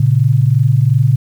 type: tone pair together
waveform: sine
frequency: 115.8 / 138.59 Hz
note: A#2 / C#3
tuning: -11 / 0 cents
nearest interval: minor third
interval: 311 cents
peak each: -11 dBFS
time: 0-1.16 s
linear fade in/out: 5 ms
effects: 7-bit